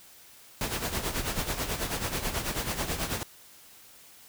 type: noise with tremolo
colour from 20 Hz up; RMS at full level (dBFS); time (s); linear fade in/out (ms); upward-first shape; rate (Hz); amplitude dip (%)
pink; -29; 0.61-3.23; 0; sine; 9.2; 65
effects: white hiss -53 dBFS RMS until 4.28 s